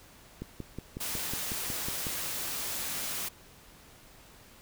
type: click train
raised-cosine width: 3 ms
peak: -24 dBFS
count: 10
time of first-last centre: 0.42-2.068 s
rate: 5.46 Hz
type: noise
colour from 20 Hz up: white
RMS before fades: -35 dBFS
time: 1-3.29 s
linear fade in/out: 10 ms
effects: pink hiss -55 dBFS RMS until 4.61 s